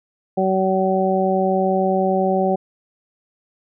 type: harmonic tone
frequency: 189.4 Hz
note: F#3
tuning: 41 cents sharp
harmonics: 1 / 2 / 3 / 4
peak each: -21 / -21 / -21 / -21 dBFS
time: 0.37-2.56 s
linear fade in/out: 10 ms
effects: none